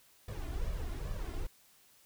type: noise with flanger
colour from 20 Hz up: brown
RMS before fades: -37 dBFS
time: 0.28-1.47 s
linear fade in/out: 5 ms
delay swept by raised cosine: 1.7 to 2.9 ms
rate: 2.4 Hz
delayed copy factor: +0.75
effects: white hiss -64 dBFS RMS until 2.05 s